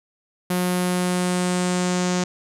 sawtooth tone with low-pass filter sweep, 180 Hz, F#3, 47 cents flat, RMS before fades -22 dBFS, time 0.5-2.24 s, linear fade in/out 5 ms, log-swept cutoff 12000 to 6700 Hz, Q 2.9, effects none

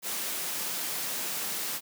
white high-pass noise, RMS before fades -33 dBFS, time 0.02-1.81 s, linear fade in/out 50 ms, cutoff 140 Hz, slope 48 dB/octave, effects none

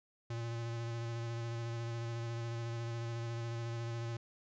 square tone with vibrato, 116.54 Hz, A#2, in tune, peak -38 dBFS, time 0.3-4.17 s, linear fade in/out 5 ms, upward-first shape square, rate 14 Hz, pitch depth 15 cents each way, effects resampled to 16000 Hz

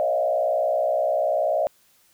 sine tone with frequency modulation, 625 Hz, D#5, 8 cents sharp, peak -19 dBFS, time 0-1.67 s, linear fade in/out 0 ms, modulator 60.4 Hz, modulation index 1.3, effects white hiss -60 dBFS RMS until 2.13 s

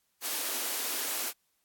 white high-pass noise, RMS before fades -33 dBFS, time 0.21-1.33 s, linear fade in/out 50 ms, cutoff 240 Hz, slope 96 dB/octave, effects white hiss -75 dBFS RMS until 1.64 s + AAC 64 kbps

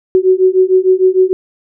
sine beating tone pair, 370 / 376.6 Hz, F#4 / F#4, 0 / +31 cents, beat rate 6.6 Hz, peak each -10 dBFS, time 0.15-1.33 s, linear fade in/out 0 ms, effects none

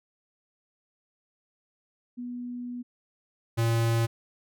sine / square tone pair in turn, 244.5 / 115.16 Hz, B3 / A#2, -17 / -21 cents, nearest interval octave + minor second, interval 1304 cents, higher first, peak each -33 / -23 dBFS, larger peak second, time 2.17-2.83 / 3.57-4.07 s, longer first, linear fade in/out 20 ms, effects none

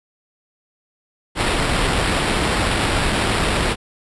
pink noise with sample-and-hold, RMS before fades -19 dBFS, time 1.35-3.76 s, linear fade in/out 50 ms, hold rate 6300 Hz, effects resampled to 24000 Hz

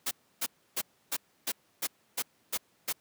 white noise bursts, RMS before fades -31 dBFS, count 9, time 0.06-2.928 s, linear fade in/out 10 ms, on 52 ms, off 300 ms, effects pink hiss -68 dBFS RMS until 3 s + high-pass 150 Hz 12 dB/octave

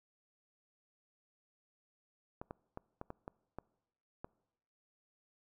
clicks, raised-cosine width 1 ms, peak -29 dBFS, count 8, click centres 2.415 / 2.509 / 2.774 / 3.014 / 3.104 / 3.279 / 3.586 / 4.245 s, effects noise-tail reverb RT60 0.9 s tail -24 dB re dry

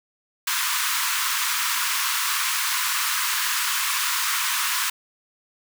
pink high-pass noise, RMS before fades -24 dBFS, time 0.47-4.9 s, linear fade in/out 5 ms, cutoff 960 Hz, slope 96 dB/octave, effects none

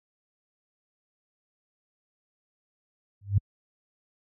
sine tone with exponential growth, 99.6 Hz, G2, 28 cents sharp, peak -14 dBFS, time 3.21-3.38 s, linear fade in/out 5 ms, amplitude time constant 35 ms, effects high-pass 60 Hz 12 dB/octave

